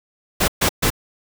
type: noise bursts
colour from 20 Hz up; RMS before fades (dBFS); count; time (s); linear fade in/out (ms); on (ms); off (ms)
pink; -17; 3; 0.4-0.903; 10; 81; 130
effects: none